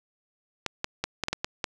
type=clicks; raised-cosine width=0.2 ms; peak=-10 dBFS; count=8; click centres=0.663 / 0.844 / 1.04 / 1.237 / 1.284 / 1.33 / 1.445 / 1.642 s; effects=none